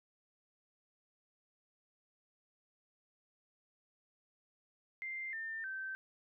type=tone with pitch steps; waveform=sine; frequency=2093 / 1801.1 / 1550 Hz; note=C7 / A6 / G6; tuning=0 / +40 / -20 cents; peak=-39 dBFS; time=5.02-5.95 s; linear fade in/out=0 ms; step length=310 ms; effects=none